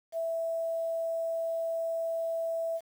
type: tone with quantisation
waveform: sine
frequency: 659.3 Hz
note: E5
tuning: in tune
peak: -29 dBFS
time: 0.12-2.81 s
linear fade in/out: 50 ms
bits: 9
effects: none